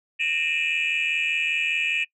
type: tone cluster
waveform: sine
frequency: 1843 / 2386 / 2471 / 2628 / 2908 Hz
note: A#6 / D7 / D#7 / E7 / F#7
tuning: -20 / +27 / -13 / -6 / -31 cents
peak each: -33 / -26 / -25 / -25 / -31 dBFS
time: 0.19-2.05 s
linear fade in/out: 20 ms
effects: noise-tail reverb RT60 0.1 s tail -23 dB re dry + tanh soft clip ceiling -16 dBFS